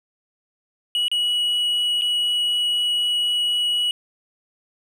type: tone with dropouts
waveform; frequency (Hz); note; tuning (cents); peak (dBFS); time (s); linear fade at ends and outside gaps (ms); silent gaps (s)
triangle; 2924; F#7; -21; -17; 0.95-3.91; 1; 1.082-1.115 / 2.012-2.019
effects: none